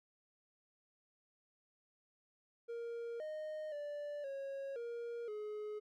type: tone with pitch steps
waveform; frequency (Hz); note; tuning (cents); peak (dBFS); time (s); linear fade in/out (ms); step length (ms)
triangle; 467.7 / 617 / 585 / 548 / 470.8 / 422.7; A#4 / D#5 / D5 / C#5 / A#4 / G#4; +6 / -15 / -7 / -20 / +17 / +31; -39; 2.68-5.8; 20; 520
effects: none